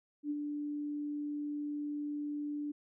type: tone with ADSR envelope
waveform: sine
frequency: 293.7 Hz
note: D4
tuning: in tune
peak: -31 dBFS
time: 0.23-2.72 s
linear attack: 73 ms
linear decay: 38 ms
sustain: -4 dB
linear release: 10 ms
effects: none